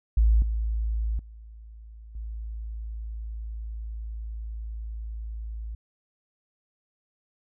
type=tone with level steps; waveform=sine; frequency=55 Hz; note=A1; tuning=in tune; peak=-16 / -24 / -42 / -32 dBFS; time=0.17-5.75 s; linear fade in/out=5 ms; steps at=0.42 / 1.19 / 2.15 s; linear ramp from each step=2 ms; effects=none